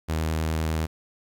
sawtooth tone with vibrato, 79.5 Hz, D#2, 38 cents sharp, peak -20 dBFS, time 0.08-0.87 s, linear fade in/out 20 ms, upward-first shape sine, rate 9.6 Hz, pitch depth 11 cents each way, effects 10-bit

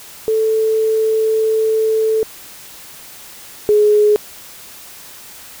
sine tone pair in turn, 440 / 419.8 Hz, A4 / G#4, 0 / +19 cents, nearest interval minor second, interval 81 cents, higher first, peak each -12 / -8 dBFS, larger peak second, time 0.28-2.23 / 3.69-4.16 s, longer first, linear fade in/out 0 ms, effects white hiss -37 dBFS RMS until 5.6 s

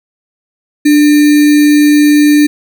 sine tone with sample-and-hold, 295.6 Hz, D4, 11 cents sharp, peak -3 dBFS, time 0.85-2.47 s, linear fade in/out 10 ms, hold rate 2100 Hz, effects none

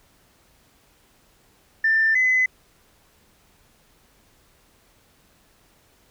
sine tone pair in turn, 1784 / 2023 Hz, A6 / B6, +23 / +41 cents, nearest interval major second, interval 218 cents, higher second, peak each -15 dBFS, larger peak neither, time 1.84-2.15 / 2.15-2.46 s, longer neither, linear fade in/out 5 ms, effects tanh soft clip ceiling -11 dBFS + pink hiss -59 dBFS RMS until 6.1 s

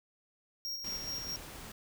square tone with tremolo, 5588 Hz, F8, in tune, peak -36 dBFS, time 0.65-1.36 s, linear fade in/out 0 ms, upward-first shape square, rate 4.7 Hz, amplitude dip 40%
pink noise, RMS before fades -47 dBFS, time 0.84-1.72 s, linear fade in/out 5 ms
effects none

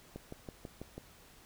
click train, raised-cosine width 2 ms, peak -29 dBFS, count 6, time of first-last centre 0.16-0.98 s, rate 6.1 Hz, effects pink hiss -59 dBFS RMS until 1.45 s

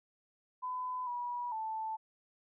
sine tone with pitch steps, 1007 / 970 / 880 Hz, B5 / B5 / A5, +33 / -31 / 0 cents, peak -35 dBFS, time 0.62-1.97 s, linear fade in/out 20 ms, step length 450 ms, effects none

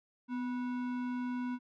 sine tone with sample-and-hold, 249.3 Hz, B3, 16 cents sharp, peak -33 dBFS, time 0.28-1.59 s, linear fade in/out 50 ms, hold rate 1225 Hz, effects low-pass 2000 Hz 12 dB/octave

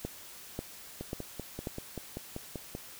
two click trains, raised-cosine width 2 ms, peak -21 / -24 dBFS, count 4 / 10, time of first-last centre 0.05-1.672 / 1.01-2.751 s, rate 1.85 / 5.17 Hz, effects white hiss -49 dBFS RMS until 2.99 s

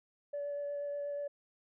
sine tone with vibrato, 575 Hz, D5, 37 cents flat, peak -34 dBFS, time 0.33-1.28 s, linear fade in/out 10 ms, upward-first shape sine, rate 8.3 Hz, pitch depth 10 cents each way, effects tanh soft clip ceiling -32 dBFS

